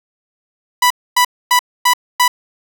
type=tone bursts; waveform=sawtooth; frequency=987.8 Hz; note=B5; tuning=in tune; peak=-5 dBFS; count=5; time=0.82-2.28 s; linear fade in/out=5 ms; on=84 ms; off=260 ms; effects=none